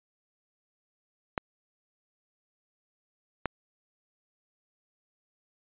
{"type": "clicks", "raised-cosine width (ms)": 0.5, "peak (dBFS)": -12, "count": 2, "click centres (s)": [1.378, 3.457], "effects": ["resampled to 8000 Hz"]}